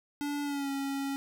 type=tone with pitch glide; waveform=square; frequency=288.9 to 275.7 Hz; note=D4 to C#4; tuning=-28 to -9 cents; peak=-32 dBFS; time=0.21-1.16 s; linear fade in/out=0 ms; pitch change=-81 cents; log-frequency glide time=0.43-0.7 s; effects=none